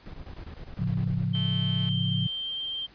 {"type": "noise bursts", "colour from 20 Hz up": "brown", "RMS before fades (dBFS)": -40, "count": 12, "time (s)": [0.06, 1.247], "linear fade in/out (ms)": 2, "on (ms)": 76, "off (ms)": 25}
{"type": "chord", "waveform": "sine", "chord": "A augmented", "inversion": "none", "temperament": "equal", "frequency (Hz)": [110, 138.59, 174.61], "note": ["A2", "C#3", "E#3"], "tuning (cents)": [0, 0, 0], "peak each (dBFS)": -29, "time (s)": [0.79, 2.27], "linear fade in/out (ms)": 5}
{"type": "tone with pitch glide", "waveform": "sine", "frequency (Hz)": [3128, 3157], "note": ["G7", "G7"], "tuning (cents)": [-4, 12], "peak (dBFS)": -30, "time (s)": [1.33, 2.87], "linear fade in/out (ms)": 20, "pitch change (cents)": 16, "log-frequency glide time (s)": [1.58, 2.59]}
{"type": "click train", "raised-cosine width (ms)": 0.3, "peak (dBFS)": -31, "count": 118, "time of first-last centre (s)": [1.35, 1.889], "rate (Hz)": 217}
{"effects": ["pink hiss -55 dBFS RMS until 2.94 s", "resampled to 11025 Hz"]}